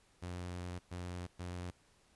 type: tone bursts at uneven times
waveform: sawtooth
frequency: 89 Hz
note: F2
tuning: 33 cents sharp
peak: -37 dBFS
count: 3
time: 0.22-0.79 / 0.91-1.27 / 1.39-1.71 s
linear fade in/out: 10 ms
effects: pink hiss -69 dBFS RMS until 2.15 s + resampled to 24000 Hz